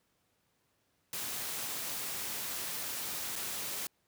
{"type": "noise with dropouts", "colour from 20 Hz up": "white", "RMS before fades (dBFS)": -38, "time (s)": [1.13, 3.87], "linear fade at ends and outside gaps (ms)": 1, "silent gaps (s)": [3.356, 3.361], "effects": ["pink hiss -75 dBFS RMS until 4.07 s", "high-pass 80 Hz 12 dB/octave"]}